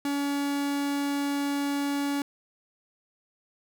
45% pulse tone, 283.4 Hz, C#4, 38 cents sharp, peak -26 dBFS, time 0.05-2.22 s, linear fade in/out 2 ms, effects none

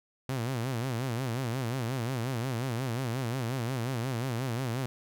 sawtooth tone with vibrato, 123.47 Hz, B2, in tune, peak -26 dBFS, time 0.29-4.86 s, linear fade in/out 0 ms, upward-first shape sine, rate 5.6 Hz, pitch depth 160 cents each way, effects none

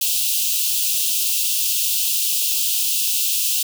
white high-pass noise, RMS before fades -20 dBFS, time 0.01-3.63 s, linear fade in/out 5 ms, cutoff 2600 Hz, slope 96 dB/octave, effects none

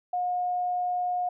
sine tone, 719 Hz, F#5, 50 cents flat, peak -25 dBFS, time 0.13-1.29 s, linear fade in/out 5 ms, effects none

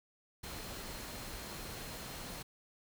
sine tone in noise, 4185 Hz, C8, in tune, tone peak -56 dBFS, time 0.43-2.43 s, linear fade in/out 10 ms, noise pink, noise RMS -45 dBFS, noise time 0.43-2.43 s, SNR -14 dB, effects none

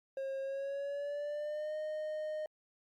triangle tone with pitch glide, 539 to 615.6 Hz, C#5 to D#5, -49 to -19 cents, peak -34 dBFS, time 0.17-2.46 s, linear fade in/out 2 ms, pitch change +230 cents, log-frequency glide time 0.41-1.76 s, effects Opus 48 kbps

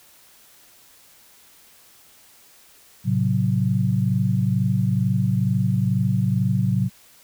sine chord, F# diminished, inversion first, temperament just, 111 / 133.2 / 185 Hz, A2 / C3 / F#3, +16 / +31 / 0 cents, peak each -22 dBFS, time 3.04-6.9 s, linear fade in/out 50 ms, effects white hiss -52 dBFS RMS until 7.23 s

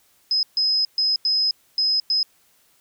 sine tone bursts at uneven times, 5080 Hz, D#8, 35 cents sharp, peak -17 dBFS, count 6, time 0.31-0.43 / 0.57-0.85 / 0.98-1.16 / 1.25-1.51 / 1.78-2 / 2.1-2.23 s, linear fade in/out 2 ms, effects white hiss -60 dBFS RMS until 2.8 s

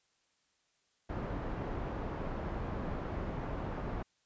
pink low-pass noise, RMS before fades -38 dBFS, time 1.09-4.03 s, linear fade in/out 10 ms, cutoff 1100 Hz, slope 12 dB/octave, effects white hiss -75 dBFS RMS until 4.25 s + resampled to 16000 Hz

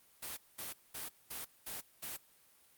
white noise bursts, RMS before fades -43 dBFS, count 6, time 0.22-2.17 s, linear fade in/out 10 ms, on 150 ms, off 210 ms, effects white hiss -66 dBFS RMS until 2.77 s + Opus 32 kbps

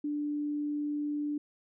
sine tone, 294.4 Hz, D4, 4 cents sharp, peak -30 dBFS, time 0.04-1.38 s, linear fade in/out 5 ms, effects none

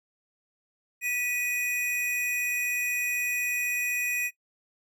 square tone pair together, 1953.2 / 2489 Hz, B6 / D#7, -20 / 0 cents, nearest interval major third, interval 420 cents, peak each -35 / -28 dBFS, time 1.01-4.31 s, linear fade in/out 50 ms, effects noise-tail reverb RT60 0.1 s tail -19 dB re dry

